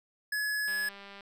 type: tone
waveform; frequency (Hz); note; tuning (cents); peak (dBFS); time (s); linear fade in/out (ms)
square; 1696; G#6; +36; -30; 0.32-0.89; 5
type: click train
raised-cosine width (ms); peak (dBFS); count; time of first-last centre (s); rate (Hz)
0.3; -32; 106; 0.68-1.208; 199
effects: none